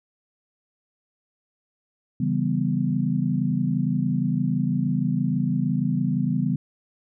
sine chord, C# half-diminished seventh, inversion none, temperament equal, 138.59 / 164.81 / 196 / 246.9 Hz, C#3 / E3 / G3 / B3, 0 / 0 / 0 / 0 cents, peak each -26 dBFS, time 2.2-6.56 s, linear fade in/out 5 ms, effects none

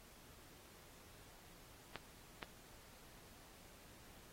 clicks, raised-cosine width 0.3 ms, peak -28 dBFS, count 2, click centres 1.957 / 2.428 s, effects pink hiss -62 dBFS RMS until 4.32 s + AAC 48 kbps

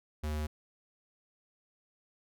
square tone, 76 Hz, D#2, 40 cents flat, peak -33 dBFS, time 0.23-0.47 s, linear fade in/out 10 ms, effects none

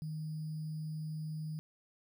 sine tone with sample-and-hold, 155.56 Hz, D#3, in tune, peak -37 dBFS, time 0.02-1.59 s, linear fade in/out 0 ms, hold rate 4900 Hz, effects none

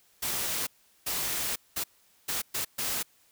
white noise bursts at uneven times, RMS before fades -31 dBFS, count 6, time 0.22-0.67 / 1.06-1.56 / 1.76-1.84 / 2.28-2.42 / 2.54-2.65 / 2.78-3.03 s, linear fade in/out 10 ms, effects white hiss -64 dBFS RMS until 3.31 s

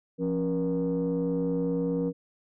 sine tone cluster, 173.2 / 274.3 / 475 Hz, F3 / C#4 / A#4, -14 / -18 / +33 cents, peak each -28 dBFS, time 0.18-2.13 s, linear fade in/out 50 ms, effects tanh soft clip ceiling -20 dBFS

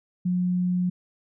sine tone, 180 Hz, F#3, 47 cents flat, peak -21 dBFS, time 0.25-0.9 s, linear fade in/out 10 ms, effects none

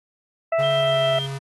harmonic tone, 659.3 Hz, E5, in tune, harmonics 1 / 2 / 3 / 4, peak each -18 / -29 / -32 / -36 dBFS, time 0.52-1.19 s, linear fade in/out 5 ms
square tone with pitch glide, 141.4 to 136.82 Hz, C#3 to C#3, +35 to -22 cents, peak -28 dBFS, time 0.58-1.39 s, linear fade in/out 20 ms, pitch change -57 cents, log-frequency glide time 0.72-1.16 s
sine tone with tremolo, 3185 Hz, G7, 27 cents sharp, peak -25 dBFS, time 0.62-1.27 s, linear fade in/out 20 ms, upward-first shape triangle, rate 7.5 Hz, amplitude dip 25%
effects AAC 32 kbps

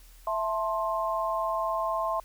sine chord, A minor, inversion second, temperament just, 660 / 880 / 1056 Hz, E5 / A5 / C6, +2 / 0 / +16 cents, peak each -30 / -34 / -29 dBFS, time 0.27-2.2 s, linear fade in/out 2 ms, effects added 40 Hz sine -50 dBFS peak until 2.24 s + white hiss -58 dBFS RMS until 2.24 s

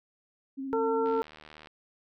sine tone with vibrato, 269.4 Hz, C#4, 49 cents flat, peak -33 dBFS, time 0.57-1.22 s, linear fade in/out 20 ms, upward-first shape square, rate 15 Hz, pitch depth 21 cents each way
harmonic tone, 451.5 Hz, A4, 45 cents sharp, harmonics 1 / 2 / 3, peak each -26 / -32 / -36 dBFS, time 0.73-1.22 s, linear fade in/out 0 ms
click train, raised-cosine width 0.3 ms, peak -32 dBFS, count 48, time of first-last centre 1.06-1.672 s, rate 76.8 Hz
effects none

